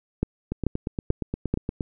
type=two click trains; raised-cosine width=3 ms; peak=-9 / -14 dBFS; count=4 / 12; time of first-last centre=0.23-1.54 / 0.52-1.808 s; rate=2.29 / 8.54 Hz; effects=none